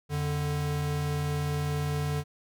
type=tone pair together; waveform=square; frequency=87.31 / 147.12 Hz; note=F2 / D3; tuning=0 / +3 cents; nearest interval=major sixth; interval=903 cents; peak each=-35 / -29 dBFS; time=0.09-2.24 s; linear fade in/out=50 ms; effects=none